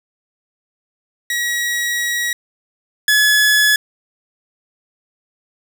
sawtooth tone pair in turn, 1912 / 1703.4 Hz, A#6 / G#6, +43 / +43 cents, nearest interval major second, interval 200 cents, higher first, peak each -14 / -7 dBFS, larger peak second, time 1.3-2.33 / 3.08-3.76 s, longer first, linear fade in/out 2 ms, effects none

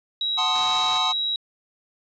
sine tone, 3862 Hz, B7, 39 cents flat, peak -22 dBFS, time 0.21-1.36 s, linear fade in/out 2 ms
square chord, F# diminished seventh, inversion none, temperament equal, 740 / 880 / 1046.5 / 1244.5 Hz, F#5 / A5 / C6 / Eb6, 0 / 0 / 0 / 0 cents, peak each -29 dBFS, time 0.37-1.13 s, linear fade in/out 20 ms
white noise, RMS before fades -34 dBFS, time 0.55-0.98 s, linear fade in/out 5 ms
effects resampled to 16000 Hz

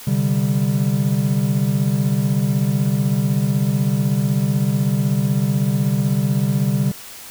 triangle chord, C suspended second, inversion none, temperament equal, 130.81 / 146.83 / 196 Hz, C3 / D3 / G3, 0 / 0 / 0 cents, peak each -18 dBFS, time 0.07-6.92 s, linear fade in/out 5 ms, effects white hiss -37 dBFS RMS until 7.3 s

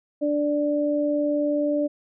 sine tone pair together, 293.7 / 587.4 Hz, D4 / D5, 0 / 0 cents, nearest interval octave, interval 1200 cents, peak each -23 dBFS, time 0.21-1.88 s, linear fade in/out 20 ms, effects none

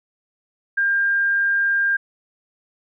sine tone, 1601 Hz, G6, 36 cents sharp, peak -16 dBFS, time 0.77-1.97 s, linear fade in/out 10 ms, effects none

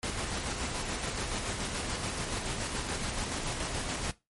pink noise with tremolo, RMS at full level -33 dBFS, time 0.03-4.11 s, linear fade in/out 0 ms, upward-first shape square, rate 7 Hz, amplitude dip 30%, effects noise-tail reverb RT60 0.2 s tail -17 dB re dry + MP3 48 kbps

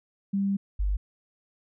sine tone pair in turn, 197.6 / 49.4 Hz, G3 / G1, +14 / +14 cents, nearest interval 2 octaves, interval 2400 cents, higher first, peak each -23 dBFS, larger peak neither, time 0.33-0.57 / 0.79-0.97 s, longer first, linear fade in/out 10 ms, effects none

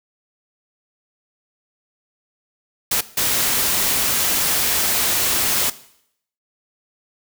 white noise bursts at uneven times, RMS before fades -19 dBFS, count 2, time 2.91-3.01 / 3.17-5.7 s, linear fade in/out 5 ms, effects noise-tail reverb RT60 0.7 s tail -17 dB re dry

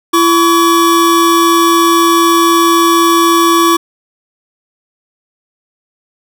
square tone pair together, 336.7 / 1134 Hz, E4 / C#6, +37 / +39 cents, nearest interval octave + major sixth, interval 2102 cents, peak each -10 dBFS, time 0.13-3.77 s, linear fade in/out 10 ms, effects none

